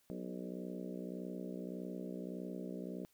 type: harmonic tone with a mistuned harmonic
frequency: 61.7 Hz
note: B1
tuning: 1 cent flat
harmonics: 3 / 4 / 5 / 6 / 7 / 8 / 9 / 10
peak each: -45 / -47 / -49 / -51 / -52 / -53 / -54 / -55 dBFS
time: 0.1-3.05 s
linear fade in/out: 0 ms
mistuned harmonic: 6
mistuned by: +32 cents
effects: white hiss -73 dBFS RMS until 3.13 s